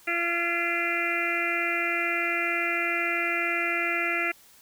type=harmonic tone; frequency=342.1 Hz; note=F4; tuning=36 cents flat; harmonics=1 / 2 / 4 / 5 / 6 / 7 / 8; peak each=-34 / -35 / -32 / -35 / -29 / -30 / -35 dBFS; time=0.07-4.32 s; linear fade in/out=10 ms; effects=white hiss -55 dBFS RMS until 4.61 s